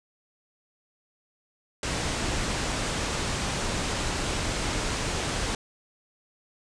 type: low-pass noise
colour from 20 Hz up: pink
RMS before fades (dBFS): -29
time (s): 1.83-5.55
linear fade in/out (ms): 2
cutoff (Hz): 9000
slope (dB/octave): 48
effects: none